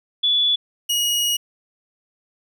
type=tone pair in turn; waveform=sine / sawtooth; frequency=3437 / 2892 Hz; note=A7 / F#7; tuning=-41 / -40 cents; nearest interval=minor third; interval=299 cents; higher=first; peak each=-15 dBFS; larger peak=neither; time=0.23-0.56 / 0.89-1.37 s; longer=second; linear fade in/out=10 ms; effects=none